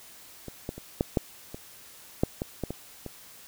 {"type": "clicks", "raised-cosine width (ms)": 2, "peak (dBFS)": [-24, -18, -26, -10, -9, -24, -8, -16, -16, -19, -23], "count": 11, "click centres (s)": [0.483, 0.691, 0.78, 1.009, 1.172, 1.545, 2.235, 2.419, 2.637, 2.706, 3.063], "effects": ["white hiss -50 dBFS RMS until 3.47 s"]}